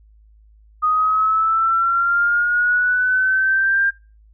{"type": "linear sweep", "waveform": "sine", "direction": "up", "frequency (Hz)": [1239, 1600], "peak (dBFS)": -14, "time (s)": [0.82, 3.91], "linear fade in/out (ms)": 20, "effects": ["noise-tail reverb RT60 0.3 s tail -21 dB re dry", "added 53 Hz sine -47 dBFS peak until 4.33 s"]}